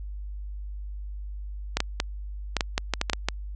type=clicks; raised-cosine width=0.2 ms; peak=-6 dBFS; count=11; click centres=1.77 / 1.804 / 2.001 / 2.567 / 2.608 / 2.779 / 2.937 / 3.014 / 3.098 / 3.133 / 3.286 s; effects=added 50 Hz sine -33 dBFS peak until 3.55 s + resampled to 22050 Hz